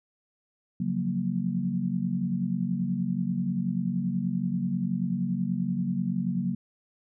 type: chord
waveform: sine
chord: Gb major seventh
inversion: second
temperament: equal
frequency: 138.59 / 174.61 / 185 / 233.1 Hz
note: Db3 / F3 / Gb3 / Bb3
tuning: 0 / 0 / 0 / 0 cents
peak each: -34 / -34 / -28 / -31 dBFS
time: 0.8-6.55 s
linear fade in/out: 5 ms
effects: none